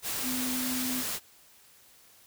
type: tone in noise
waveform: sine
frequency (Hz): 253.7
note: B3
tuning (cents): +47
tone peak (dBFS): -32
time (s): 0.22-1.04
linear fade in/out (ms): 50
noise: white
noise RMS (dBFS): -33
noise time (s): 0.02-1.2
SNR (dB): -2
effects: white hiss -58 dBFS RMS until 2.26 s